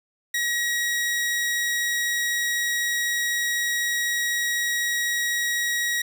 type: tone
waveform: sawtooth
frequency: 1904 Hz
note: A#6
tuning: 36 cents sharp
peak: -19 dBFS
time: 0.34-6.02 s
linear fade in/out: 5 ms
effects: none